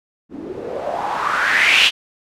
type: noise with low-pass filter sweep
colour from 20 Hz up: blue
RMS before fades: -18 dBFS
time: 0.29-1.91 s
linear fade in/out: 50 ms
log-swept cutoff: 260 to 3200 Hz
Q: 4.7
effects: none